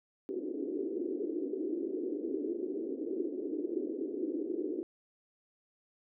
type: band-pass noise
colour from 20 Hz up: white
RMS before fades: -36 dBFS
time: 0.29-4.83 s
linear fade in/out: 0 ms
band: 290 to 400 Hz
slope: 48 dB/octave
effects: none